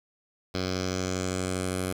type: tone with low-pass filter sweep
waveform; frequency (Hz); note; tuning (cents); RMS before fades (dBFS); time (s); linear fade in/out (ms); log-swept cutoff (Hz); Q
10% pulse; 92.5; F#2; 0; -30; 0.54-1.93; 10; 4700 to 11000; 3.3
effects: 8-bit